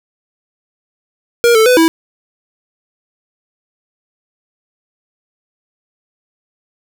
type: tone with pitch steps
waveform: square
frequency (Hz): 472.8 / 440.9 / 499.8 / 326.8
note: A#4 / A4 / B4 / E4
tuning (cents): +24 / +4 / +21 / -15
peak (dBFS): -7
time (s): 1.44-1.88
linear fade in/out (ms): 0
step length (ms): 110
effects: none